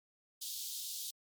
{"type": "high-pass noise", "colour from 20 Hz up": "pink", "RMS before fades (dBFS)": -42, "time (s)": [0.41, 1.11], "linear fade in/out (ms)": 10, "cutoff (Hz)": 3400, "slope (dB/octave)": 48, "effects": ["MP3 96 kbps"]}